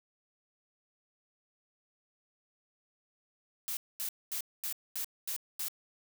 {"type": "noise bursts", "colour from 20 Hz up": "blue", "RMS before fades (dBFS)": -36, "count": 7, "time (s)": [3.68, 5.683], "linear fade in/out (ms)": 0, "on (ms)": 89, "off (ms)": 230, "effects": []}